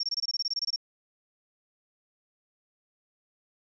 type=tone bursts; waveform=sine; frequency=5510 Hz; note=F8; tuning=24 cents flat; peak=-26 dBFS; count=14; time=0-0.761 s; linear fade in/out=5 ms; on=33 ms; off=23 ms; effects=none